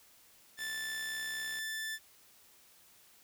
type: tone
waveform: sawtooth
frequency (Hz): 1760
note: A6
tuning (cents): 0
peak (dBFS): -33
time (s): 0.57-1.99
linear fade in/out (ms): 50
type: click train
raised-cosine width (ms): 0.2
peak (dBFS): -33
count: 65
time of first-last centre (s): 0.59-1.587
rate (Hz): 64.2
effects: white hiss -62 dBFS RMS until 3.23 s